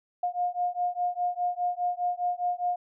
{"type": "beating tone pair", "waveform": "sine", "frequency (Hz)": [710, 714.9], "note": ["F5", "F5"], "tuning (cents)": [28, 40], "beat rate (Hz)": 4.9, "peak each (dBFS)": -29, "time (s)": [0.23, 2.76], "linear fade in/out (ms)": 5, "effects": []}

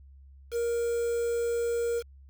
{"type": "tone with quantisation", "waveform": "triangle", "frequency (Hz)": 470, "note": "A#4", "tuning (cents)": 14, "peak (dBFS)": -24, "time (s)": [0.51, 2.03], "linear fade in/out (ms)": 50, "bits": 7, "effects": ["added 68 Hz sine -49 dBFS peak until 2.29 s"]}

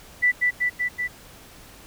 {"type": "tone with echo", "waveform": "sine", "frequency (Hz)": 1975.5, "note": "B6", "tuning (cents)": 0, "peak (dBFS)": -15, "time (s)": [0.22, 0.32], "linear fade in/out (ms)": 20, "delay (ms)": 190, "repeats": 4, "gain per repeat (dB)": -2, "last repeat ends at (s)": 1.08, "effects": ["pink hiss -47 dBFS RMS until 1.86 s"]}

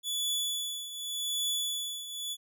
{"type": "tone with tremolo", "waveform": "sawtooth", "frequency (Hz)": 3437, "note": "A7", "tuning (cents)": -41, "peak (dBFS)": -25, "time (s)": [0.03, 2.37], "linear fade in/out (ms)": 50, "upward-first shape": "triangle", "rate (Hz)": 0.86, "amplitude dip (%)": 75, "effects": []}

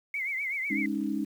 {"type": "tone with vibrato", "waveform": "sine", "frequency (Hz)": 2163, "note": "C#7", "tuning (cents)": -43, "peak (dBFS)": -29, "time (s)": [0.14, 0.86], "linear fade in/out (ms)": 2, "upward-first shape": "triangle", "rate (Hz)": 8, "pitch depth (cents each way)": 130}
{"type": "chord", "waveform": "sine", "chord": "Ab suspended fourth", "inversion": "none", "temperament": "equal", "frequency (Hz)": [207.7, 277.2, 311.1], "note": ["Ab3", "Db4", "Eb4"], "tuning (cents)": [0, 0, 0], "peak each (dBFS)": -32, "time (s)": [0.7, 1.25], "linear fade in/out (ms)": 10}
{"effects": ["9-bit"]}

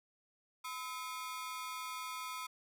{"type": "ring-modulated tone", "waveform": "sawtooth", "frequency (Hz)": 1153, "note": "D6", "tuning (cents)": -32, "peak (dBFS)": -34, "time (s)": [0.64, 2.47], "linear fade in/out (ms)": 10, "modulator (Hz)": 138, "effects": []}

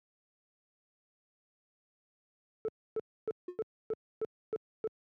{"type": "tone bursts", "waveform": "sine", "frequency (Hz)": 439.2, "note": "A4", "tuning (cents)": -3, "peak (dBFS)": -28, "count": 8, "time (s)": [2.65, 4.874], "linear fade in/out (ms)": 0, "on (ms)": 33, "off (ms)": 280}
{"type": "tone with exponential decay", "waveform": "triangle", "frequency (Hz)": 359.2, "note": "F4", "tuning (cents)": 49, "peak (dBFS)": -31, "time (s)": [3.48, 3.59], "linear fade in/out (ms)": 5, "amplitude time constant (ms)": 22}
{"effects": ["tanh soft clip ceiling -29 dBFS", "high-pass 100 Hz 12 dB/octave"]}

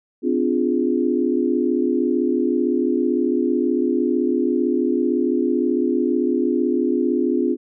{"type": "chord", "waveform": "sine", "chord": "D half-diminished seventh", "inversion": "third", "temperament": "equal with one note detuned", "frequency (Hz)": [255.7, 293.7, 349.2, 415.3], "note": ["C4", "D4", "F4", "Ab4"], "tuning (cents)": [-40, 0, 0, 0], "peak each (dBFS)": [-21, -23, -21, -25], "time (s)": [0.22, 7.57], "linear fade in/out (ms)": 50, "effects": []}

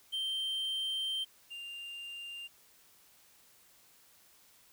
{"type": "tone pair in turn", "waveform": "triangle", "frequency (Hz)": [3136, 2794], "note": ["G7", "F7"], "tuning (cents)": [0, 0], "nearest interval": "major second", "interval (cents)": 200, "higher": "first", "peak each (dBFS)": [-31, -40], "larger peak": "first", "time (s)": [[0.12, 1.25], [1.5, 2.48]], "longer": "first", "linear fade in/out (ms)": 20, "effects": ["white hiss -63 dBFS RMS until 4.72 s"]}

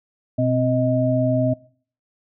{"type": "tone cluster", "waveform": "sine", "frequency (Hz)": [123.8, 259.5, 627], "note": ["B2", "C4", "D#5"], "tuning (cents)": [5, -14, 13], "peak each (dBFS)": -21, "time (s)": [0.38, 1.54], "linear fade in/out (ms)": 10, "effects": ["noise-tail reverb RT60 0.5 s tail -22 dB re dry"]}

